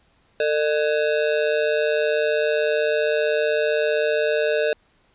square ring-modulated tone, 527 Hz, C5, 12 cents sharp, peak -16 dBFS, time 0.4-4.73 s, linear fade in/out 2 ms, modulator 77.8 Hz, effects pink hiss -61 dBFS RMS until 5.14 s + resampled to 8000 Hz

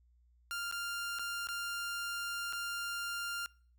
sawtooth tone with dropouts, 1396.9 Hz, F6, in tune, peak -33 dBFS, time 0.51-3.46 s, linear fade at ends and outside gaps 0 ms, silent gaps 0.713-0.724 / 1.187-1.194 / 1.471-1.487 / 2.526-2.532 s, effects noise-tail reverb RT60 0.5 s tail -25 dB re dry + added 60 Hz sine -64 dBFS peak until 3.78 s

